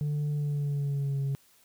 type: tone with pitch glide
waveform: sine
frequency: 147.8 to 137.9 Hz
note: D3 to C#3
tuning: +11 to -9 cents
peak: -24 dBFS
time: 0.01-1.35 s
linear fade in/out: 0 ms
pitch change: -120 cents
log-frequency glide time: 0.32-1.21 s
effects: tanh soft clip ceiling -26 dBFS + white hiss -62 dBFS RMS until 1.64 s